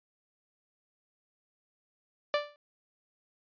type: tone with exponential decay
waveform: sawtooth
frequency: 587.3 Hz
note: D5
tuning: in tune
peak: -19 dBFS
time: 2.34-2.56 s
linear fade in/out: 1 ms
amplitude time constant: 47 ms
effects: resampled to 11025 Hz